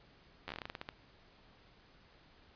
slowing click train, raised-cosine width 0.3 ms, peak -25 dBFS, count 13, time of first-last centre 0.48-0.889 s, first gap 11 ms, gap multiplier 1.19, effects pink hiss -63 dBFS RMS until 2.55 s + resampled to 11025 Hz

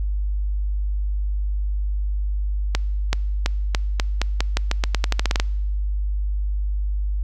accelerating click train, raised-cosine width 0.2 ms, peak -3 dBFS, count 18, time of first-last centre 2.75-5.399 s, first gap 380 ms, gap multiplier 0.87, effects noise-tail reverb RT60 1.0 s tail -25 dB re dry + added 50 Hz sine -20 dBFS peak until 7.23 s

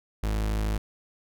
40% pulse tone, 53 Hz, G#1, 36 cents sharp, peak -24 dBFS, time 0.23-0.78 s, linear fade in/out 5 ms, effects none

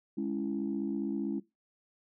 sine chord, C# minor, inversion second, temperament just, 207.9 / 277.2 / 332.6 Hz, G#3 / C#4 / E4, +2 / 0 / +16 cents, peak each -34 / -34 / -35 dBFS, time 0.17-1.4 s, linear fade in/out 10 ms, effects noise-tail reverb RT60 0.2 s tail -19 dB re dry + tanh soft clip ceiling -23 dBFS

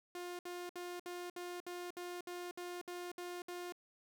sawtooth tone bursts, 354.1 Hz, F4, 24 cents sharp, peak -39 dBFS, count 12, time 0.15-3.723 s, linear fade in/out 2 ms, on 240 ms, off 63 ms, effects none

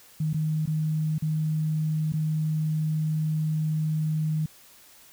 sine tone with dropouts, 155.56 Hz, D#3, in tune, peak -23 dBFS, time 0.2-4.46 s, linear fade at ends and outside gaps 5 ms, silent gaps 0.332-0.343 / 0.658-0.674 / 1.183-1.222 / 2.123-2.136 s, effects white hiss -53 dBFS RMS until 5.12 s

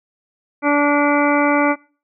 harmonic tone, 290 Hz, D4, 22 cents flat, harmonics 1 / 2 / 3 / 4 / 5 / 7 / 8, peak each -16 / -19 / -21 / -22 / -23 / -24 / -25 dBFS, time 0.62-1.76 s, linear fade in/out 50 ms, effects noise-tail reverb RT60 0.4 s tail -23 dB re dry

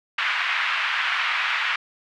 white band-pass noise, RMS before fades -24 dBFS, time 0.18-1.76 s, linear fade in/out 5 ms, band 1100 to 2700 Hz, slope 24 dB/octave, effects none

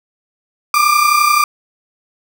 35% pulse tone pair together, 1174.7 / 1206.3 Hz, D6 / D6, 0 / +46 cents, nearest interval unison, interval 46 cents, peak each -11 dBFS, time 0.74-1.44 s, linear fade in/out 2 ms, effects none

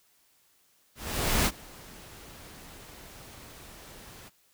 pink noise with ADSR envelope, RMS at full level -24 dBFS, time 0.95-4.3 s, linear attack 510 ms, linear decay 50 ms, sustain -24 dB, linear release 24 ms, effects white hiss -66 dBFS RMS until 4.53 s

